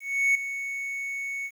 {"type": "tone with ADSR envelope", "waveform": "triangle", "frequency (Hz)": 2217, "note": "C#7", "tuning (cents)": 0, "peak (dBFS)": -16, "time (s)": [0, 1.51], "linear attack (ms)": 350, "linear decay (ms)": 5, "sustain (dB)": -12, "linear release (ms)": 56, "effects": ["9-bit"]}